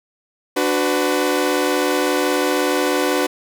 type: chord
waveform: sawtooth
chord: B minor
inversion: first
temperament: equal with one note detuned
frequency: 293.7 / 370 / 501.6 Hz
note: D4 / F#4 / B4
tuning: 0 / 0 / +27 cents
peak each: -17 dBFS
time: 0.56-3.27 s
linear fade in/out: 10 ms
effects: none